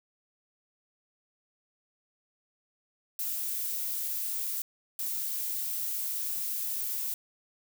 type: noise bursts at uneven times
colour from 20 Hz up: violet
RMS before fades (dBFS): -33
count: 2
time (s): 3.19-4.62 / 4.99-7.14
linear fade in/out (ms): 2
effects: none